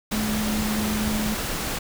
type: tone in noise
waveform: sine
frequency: 214 Hz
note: A3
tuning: 48 cents flat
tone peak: -24 dBFS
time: 0.12-1.35 s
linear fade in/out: 10 ms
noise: pink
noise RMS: -28 dBFS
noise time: 0.11-1.79 s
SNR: +1 dB
effects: none